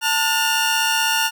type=tone cluster; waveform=sawtooth; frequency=890 / 1441 / 2806 Hz; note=A5 / F#6 / F7; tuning=+20 / -46 / +8 cents; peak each=-18 dBFS; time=0.01-1.31 s; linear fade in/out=50 ms; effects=none